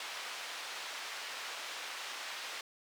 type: band-pass noise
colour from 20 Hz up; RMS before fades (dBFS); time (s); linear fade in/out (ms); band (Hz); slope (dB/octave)
white; -43; 0-2.61; 2; 670 to 3800; 12
effects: none